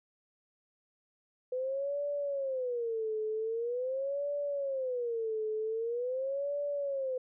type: tone with vibrato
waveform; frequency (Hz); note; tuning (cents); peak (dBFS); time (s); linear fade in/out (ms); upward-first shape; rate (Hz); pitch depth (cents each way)
sine; 499.5; B4; +20; -31; 1.52-7.18; 5; sine; 0.44; 250
effects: none